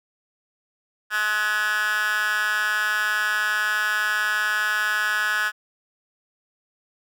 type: tone with high-pass filter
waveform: 10% pulse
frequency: 211.7 Hz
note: G#3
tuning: 33 cents sharp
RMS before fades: -23 dBFS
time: 1.1-5.52 s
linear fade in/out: 50 ms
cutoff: 1600 Hz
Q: 9.8
effects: none